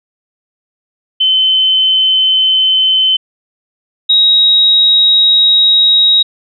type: tone pair in turn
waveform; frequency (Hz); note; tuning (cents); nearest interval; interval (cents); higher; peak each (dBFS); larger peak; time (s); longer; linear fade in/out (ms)
sine; 3061 / 3802; G7 / A#7; -42 / +33; major third; 375; second; -7 / -5; second; 1.2-3.17 / 4.09-6.23; second; 10
effects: none